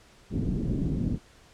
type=low-pass noise; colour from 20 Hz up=white; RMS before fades=-28 dBFS; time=0.3-1.19 s; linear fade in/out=50 ms; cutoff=280 Hz; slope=24 dB/octave; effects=pink hiss -56 dBFS RMS until 1.53 s + low-pass 8000 Hz 12 dB/octave